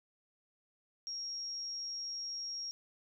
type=tone; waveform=sine; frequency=5588 Hz; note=F8; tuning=in tune; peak=-38 dBFS; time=1.07-2.71 s; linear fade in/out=0 ms; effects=none